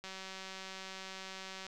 click train, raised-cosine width 0.2 ms, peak -28 dBFS, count 310, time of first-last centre 0.04-1.666 s, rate 190 Hz, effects none

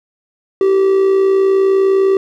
triangle tone with amplitude modulation, 386.9 Hz, G4, 23 cents flat, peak -5 dBFS, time 0.61-2.17 s, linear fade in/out 2 ms, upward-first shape sine, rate 59.9 Hz, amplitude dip 45%, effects none

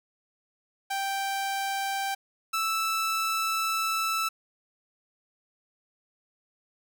sawtooth tone pair in turn, 784 / 1318.5 Hz, G5 / E6, 0 / 0 cents, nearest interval major sixth, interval 900 cents, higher second, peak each -24 / -22 dBFS, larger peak second, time 0.9-2.15 / 2.53-4.29 s, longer second, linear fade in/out 10 ms, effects none

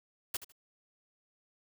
white noise with echo, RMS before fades -34 dBFS, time 0.34-0.37 s, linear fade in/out 5 ms, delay 76 ms, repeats 2, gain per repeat -13 dB, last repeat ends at 0.522 s, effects none

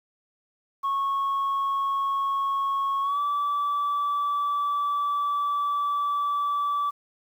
sine tone with pitch glide, 1100 to 1156 Hz, C#6 to D6, -14 to -28 cents, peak -21 dBFS, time 0.83-6.91 s, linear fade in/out 20 ms, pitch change +86 cents, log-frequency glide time 3.02-3.19 s, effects tanh soft clip ceiling -21 dBFS + 9-bit

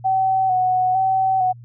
sine tone with vibrato, 751 Hz, F#5, 26 cents sharp, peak -15 dBFS, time 0.04-1.53 s, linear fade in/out 20 ms, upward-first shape square, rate 1.1 Hz, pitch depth 27 cents each way, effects added 119 Hz sine -38 dBFS peak until 1.64 s

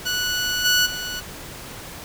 15% pulse tone with level steps, 1475 Hz, F#6, 6 cents flat, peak -15 / -9 / -21 dBFS, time 0.05-1.21 s, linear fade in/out 20 ms, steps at 0.64 / 0.85 s, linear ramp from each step 20 ms, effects pink hiss -37 dBFS RMS until 2.04 s

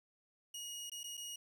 20% pulse tone with dropouts, 2885 Hz, F#7, 44 cents flat, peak -38 dBFS, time 0.54-1.36 s, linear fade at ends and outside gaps 5 ms, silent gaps 0.898-0.917 / 1.033-1.04 / 1.171-1.175 s, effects 11-bit

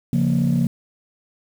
sine chord, Bb minor, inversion first, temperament just, 139.85 / 174.81 / 233.1 Hz, Db3 / F3 / Bb3, +16 / +2 / 0 cents, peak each -19 dBFS, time 0.13-0.67 s, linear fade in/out 2 ms, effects tanh soft clip ceiling -11 dBFS + 7-bit

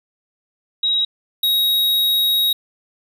sine / square tone pair in turn, 3821 / 3795 Hz, A#7 / A#7, +42 / +30 cents, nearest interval unison, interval 12 cents, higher first, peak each -15 dBFS, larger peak neither, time 0.83-1.05 / 1.43-2.53 s, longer second, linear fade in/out 5 ms, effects 9-bit

